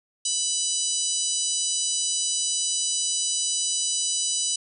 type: harmonic tone with a mistuned harmonic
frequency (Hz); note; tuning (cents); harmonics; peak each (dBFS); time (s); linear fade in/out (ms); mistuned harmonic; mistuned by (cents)
991; B5; +6; 3 / 4 / 5 / 6 / 7 / 8 / 9; -33 / -32 / -33 / -29 / -32 / -30 / -30; 0.25-4.56; 5; 5; -18
effects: none